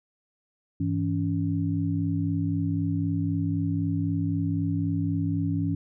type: tone cluster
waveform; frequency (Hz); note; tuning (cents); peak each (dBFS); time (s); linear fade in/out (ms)
sine; 99.9 / 163.8 / 281; G2 / E3 / C#4; +33 / -11 / +24; -28; 0.8-5.75; 5
effects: none